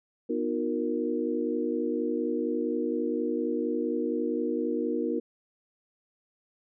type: chord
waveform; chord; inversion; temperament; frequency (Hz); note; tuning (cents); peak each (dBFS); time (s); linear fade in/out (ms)
sine; B major seventh; none; equal with one note detuned; 246.9 / 311.1 / 362 / 466.2; B3 / D#4 / F#4 / A#4; 0 / 0 / -38 / 0; -32 / -31 / -33 / -31; 0.29-5.2; 10
effects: none